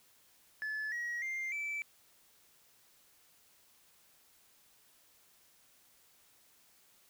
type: tone with pitch steps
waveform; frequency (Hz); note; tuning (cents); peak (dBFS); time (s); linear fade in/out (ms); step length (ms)
sine; 1727 / 1905.2 / 2102 / 2319; A6 / A#6 / C7 / D7; -33 / +37 / +7 / -22; -33; 0.62-1.82; 0; 300
effects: tanh soft clip ceiling -34 dBFS + white hiss -66 dBFS RMS until 7.09 s